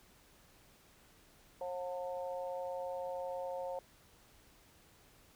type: harmonic tone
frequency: 179.6 Hz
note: F3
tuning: 49 cents sharp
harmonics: 3 / 4 / 5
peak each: -39 / -45 / -46 dBFS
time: 1.61-3.79 s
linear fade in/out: 2 ms
effects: pink hiss -64 dBFS RMS until 5.35 s